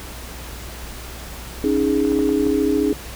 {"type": "chord", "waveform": "sine", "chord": "C# suspended second", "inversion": "none", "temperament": "equal", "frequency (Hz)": [277.2, 311.1, 415.3], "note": ["C#4", "D#4", "G#4"], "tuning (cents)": [0, 0, 0], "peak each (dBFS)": -20, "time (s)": [1.64, 2.93], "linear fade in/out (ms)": 2}
{"type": "clicks", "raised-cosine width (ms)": 1, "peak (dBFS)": -19, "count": 5, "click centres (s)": [2.05, 2.119, 2.19, 2.291, 2.467]}
{"effects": ["added 60 Hz sine -35 dBFS peak until 3.15 s", "pink hiss -36 dBFS RMS until 3.15 s"]}